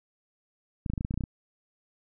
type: clicks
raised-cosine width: 5 ms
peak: -18 dBFS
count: 11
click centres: 0.862 / 0.9 / 0.936 / 0.978 / 1.009 / 1.049 / 1.109 / 1.141 / 1.176 / 1.208 / 1.238 s
effects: none